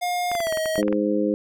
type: tone with pitch glide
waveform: square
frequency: 712 to 634.3 Hz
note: F5 to D#5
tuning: +33 to +33 cents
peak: -23 dBFS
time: 0.01-0.82 s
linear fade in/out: 20 ms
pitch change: -200 cents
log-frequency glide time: 0.31-0.53 s
type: clicks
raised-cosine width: 0.5 ms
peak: -16 dBFS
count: 11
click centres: 0.316 / 0.352 / 0.404 / 0.47 / 0.525 / 0.573 / 0.658 / 0.757 / 0.829 / 0.881 / 0.927 s
type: harmonic tone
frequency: 103.83 Hz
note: G#2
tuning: in tune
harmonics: 2 / 3 / 4 / 5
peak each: -25 / -23 / -27 / -25 dBFS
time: 0.78-1.34 s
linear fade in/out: 0 ms
effects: none